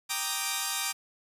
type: chord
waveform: 5% pulse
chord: Eb major seventh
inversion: first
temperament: equal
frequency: 784 / 932.3 / 1174.7 / 1244.5 Hz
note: G5 / Bb5 / D6 / Eb6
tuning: 0 / 0 / 0 / 0 cents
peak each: -23 dBFS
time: 0.09-0.93 s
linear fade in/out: 20 ms
effects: resampled to 32000 Hz + 9-bit